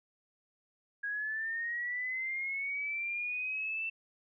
sine linear sweep, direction up, 1638 to 2675 Hz, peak -33 dBFS, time 1.03-3.9 s, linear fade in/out 10 ms, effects none

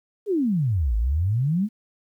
sine exponential two-way sweep, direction down then up, 440 to 51.6 to 224.4 Hz, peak -19 dBFS, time 0.26-1.69 s, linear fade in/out 50 ms, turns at 0.96 s, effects 10-bit

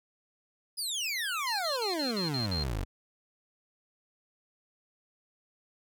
25% pulse exponential sweep, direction down, 5090 to 42.89 Hz, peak -27 dBFS, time 0.77-2.85 s, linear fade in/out 20 ms
sine tone bursts, 4186 Hz, C8, in tune, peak -32 dBFS, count 7, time 1.47-2.634 s, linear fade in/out 2 ms, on 120 ms, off 54 ms
effects none

